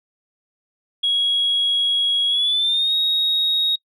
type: tone with pitch glide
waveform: sine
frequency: 3317 to 3766 Hz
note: G#7 to A#7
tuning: -3 to +17 cents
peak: -15 dBFS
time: 1.03-3.76 s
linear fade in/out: 10 ms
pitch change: +220 cents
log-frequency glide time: 2.28-2.94 s
effects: noise-tail reverb RT60 0.1 s tail -26 dB re dry + tanh soft clip ceiling -12 dBFS